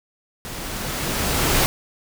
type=noise with level ramp; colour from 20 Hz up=pink; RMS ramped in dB=-33 to -17 dBFS; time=0.45-1.66 s; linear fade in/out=0 ms; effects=none